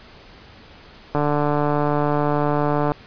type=click train; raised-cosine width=1 ms; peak=-7 dBFS; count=261; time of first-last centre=1.15-2.919 s; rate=147 Hz; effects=pink hiss -45 dBFS RMS until 3.06 s + resampled to 11025 Hz